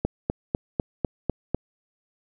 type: click train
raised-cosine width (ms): 2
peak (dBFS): -9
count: 7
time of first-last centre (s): 0.05-1.546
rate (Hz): 4.01
effects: none